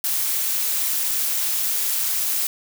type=noise with amplitude modulation; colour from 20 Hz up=blue; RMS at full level=-20 dBFS; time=0.04-2.47 s; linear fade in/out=2 ms; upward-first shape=sine; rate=265 Hz; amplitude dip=55%; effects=none